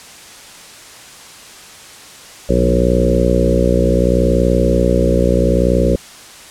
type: harmonic tone with a mistuned harmonic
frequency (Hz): 60.7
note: B1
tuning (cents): -29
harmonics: 1 / 2 / 3 / 4 / 5 / 6 / 7 / 8 / 9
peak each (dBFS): -16 / -22 / -18 / -21 / -22 / -21 / -21 / -19 / -18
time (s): 2.49-5.96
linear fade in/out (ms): 5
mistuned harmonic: 3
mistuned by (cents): -24
effects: white hiss -37 dBFS RMS until 6.5 s + low-pass 9000 Hz 12 dB/octave